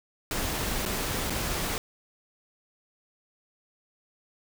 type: noise with dropouts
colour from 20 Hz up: pink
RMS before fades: -30 dBFS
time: 0.31-1.78 s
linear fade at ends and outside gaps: 1 ms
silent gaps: 0.853-0.86 / 1.298-1.304 s
effects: none